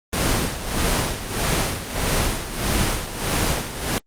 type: noise with tremolo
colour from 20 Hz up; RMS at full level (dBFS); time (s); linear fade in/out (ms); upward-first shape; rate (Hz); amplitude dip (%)
pink; -19; 0.13-3.98; 0; sine; 1.6; 70
effects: low-pass 12000 Hz 12 dB/octave + Opus 24 kbps